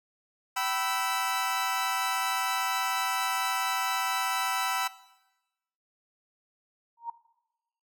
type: chord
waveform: sawtooth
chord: E minor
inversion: first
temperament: equal with one note detuned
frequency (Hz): 769.2 / 987.8 / 1318.5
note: G5 / B5 / E6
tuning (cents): -33 / 0 / 0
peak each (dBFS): -28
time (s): 0.56-4.88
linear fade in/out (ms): 10
type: tone with exponential growth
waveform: sine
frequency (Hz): 932.3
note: A#5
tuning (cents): 0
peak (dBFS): -28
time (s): 6.97-7.1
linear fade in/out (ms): 5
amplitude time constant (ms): 28
effects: noise-tail reverb RT60 1.0 s tail -18 dB re dry